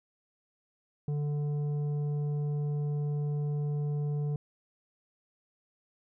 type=tone with tanh clipping; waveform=triangle; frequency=146.83 Hz; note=D3; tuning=in tune; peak=-30 dBFS; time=1.08-4.36 s; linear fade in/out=2 ms; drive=12 dB; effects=none